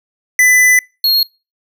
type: tone pair in turn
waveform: square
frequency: 2000 / 4277 Hz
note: B6 / C8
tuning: +21 / +37 cents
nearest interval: octave + minor second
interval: 1316 cents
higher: second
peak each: -7 / -10 dBFS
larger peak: first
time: 0.39-0.79 / 1.04-1.23 s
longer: first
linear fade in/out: 2 ms
effects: noise-tail reverb RT60 0.3 s tail -26 dB re dry